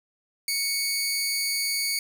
20% pulse tone pair together, 2217 / 4698 Hz, C#7 / D8, 0 / 0 cents, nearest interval octave + minor second, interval 1300 cents, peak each -22 dBFS, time 0.48-1.99 s, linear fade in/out 2 ms, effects none

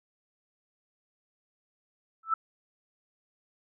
sine tone with exponential growth, 1318.5 Hz, E6, in tune, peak -19 dBFS, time 2.23-2.34 s, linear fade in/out 5 ms, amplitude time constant 23 ms, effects none

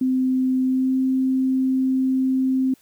sine tone with pitch glide, 258.6 to 261.6 Hz, C4 to C4, -20 to 0 cents, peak -17 dBFS, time 0.01-2.74 s, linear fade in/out 5 ms, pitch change +20 cents, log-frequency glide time 0.63-0.97 s, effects white hiss -58 dBFS RMS until 2.81 s

